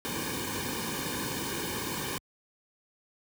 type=noise with comb filter; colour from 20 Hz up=pink; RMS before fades=-34 dBFS; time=0.05-2.18 s; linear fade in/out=0 ms; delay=1.5 ms; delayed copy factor=-0.95; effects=high-pass 60 Hz 12 dB/octave